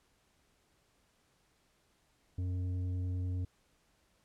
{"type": "tone with tanh clipping", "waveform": "triangle", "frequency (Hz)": 91, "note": "F#2", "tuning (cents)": -28, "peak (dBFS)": -34, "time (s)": [2.38, 3.45], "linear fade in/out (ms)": 5, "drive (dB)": 12, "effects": ["pink hiss -72 dBFS RMS until 4.24 s", "low-pass 11000 Hz 12 dB/octave"]}